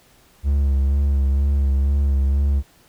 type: tone with vibrato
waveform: triangle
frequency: 69.3 Hz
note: C#2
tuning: in tune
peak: -13 dBFS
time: 0.43-2.63 s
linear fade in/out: 50 ms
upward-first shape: sine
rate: 2.1 Hz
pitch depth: 35 cents each way
effects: pink hiss -54 dBFS RMS until 2.88 s